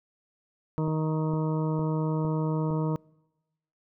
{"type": "harmonic tone", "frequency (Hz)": 156.7, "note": "D#3", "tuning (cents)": 13, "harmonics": [1, 2, 3, 4, 6, 7, 8], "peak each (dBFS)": [-26, -32, -34, -40, -38, -45, -46], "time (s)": [0.78, 2.96], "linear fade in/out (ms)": 0}
{"type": "click train", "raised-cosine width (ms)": 2, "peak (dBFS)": -25, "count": 5, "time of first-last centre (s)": [0.88, 2.706], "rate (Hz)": 2.19}
{"effects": ["noise-tail reverb RT60 1.0 s tail -26 dB re dry"]}